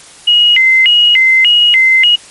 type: tone with vibrato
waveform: sine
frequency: 2446 Hz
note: D#7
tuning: 30 cents flat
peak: -4 dBFS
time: 0.27-2.16 s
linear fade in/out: 10 ms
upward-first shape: square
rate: 1.7 Hz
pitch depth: 290 cents each way
effects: white hiss -36 dBFS RMS until 2.3 s + MP3 48 kbps